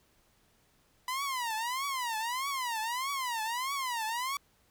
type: tone with vibrato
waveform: sawtooth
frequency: 991 Hz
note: B5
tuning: 6 cents sharp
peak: -28 dBFS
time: 1.08-4.37 s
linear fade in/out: 2 ms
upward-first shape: triangle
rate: 1.6 Hz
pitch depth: 250 cents each way
effects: pink hiss -68 dBFS RMS until 4.7 s